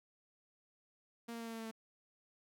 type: tone with pitch steps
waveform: sawtooth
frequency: 233.1 / 231.4 / 229.6 / 227.9 / 226.2 / 224.5 / 222.8 Hz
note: A#3 / A#3 / A#3 / A#3 / A3 / A3 / A3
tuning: 0 / -13 / -26 / -39 / +48 / +35 / +22 cents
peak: -39 dBFS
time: 1.28-1.714 s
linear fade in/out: 10 ms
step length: 62 ms
effects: none